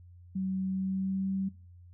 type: tone with pitch glide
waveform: sine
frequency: 189.3 to 192.61 Hz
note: F#3 to G3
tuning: +40 to -30 cents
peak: -29 dBFS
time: 0.35-1.49 s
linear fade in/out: 10 ms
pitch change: +30 cents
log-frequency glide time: 0.69-1.3 s
effects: noise-tail reverb RT60 0.4 s tail -21 dB re dry + added 88 Hz sine -50 dBFS peak until 1.93 s